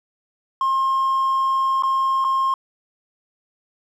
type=tone with dropouts; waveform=triangle; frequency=1067 Hz; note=C6; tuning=34 cents sharp; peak=-14 dBFS; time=0.61-2.54 s; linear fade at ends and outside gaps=2 ms; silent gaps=1.824-1.834 / 2.243-2.247 s; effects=tanh soft clip ceiling -12 dBFS